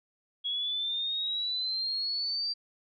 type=exponential sweep; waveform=sine; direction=up; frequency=3322 to 4704 Hz; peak=-29 dBFS; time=0.44-2.54 s; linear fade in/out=20 ms; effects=none